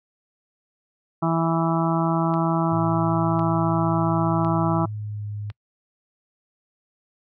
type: harmonic tone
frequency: 164.81 Hz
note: E3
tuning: in tune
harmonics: 1 / 2 / 4 / 5 / 6 / 7 / 8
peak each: -22 / -25 / -28 / -29 / -30 / -30 / -31 dBFS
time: 1.22-4.86 s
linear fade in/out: 10 ms
type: click train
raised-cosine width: 0.3 ms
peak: -25 dBFS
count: 4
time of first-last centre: 2.34-5.501 s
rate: 0.949 Hz
type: tone with pitch glide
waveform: sine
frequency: 110 to 104.01 Hz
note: A2 to G#2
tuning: 0 to +3 cents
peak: -28 dBFS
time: 2.71-5.52 s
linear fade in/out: 20 ms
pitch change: -97 cents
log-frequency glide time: 4.35-5.26 s
effects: noise-tail reverb RT60 0.1 s tail -26 dB re dry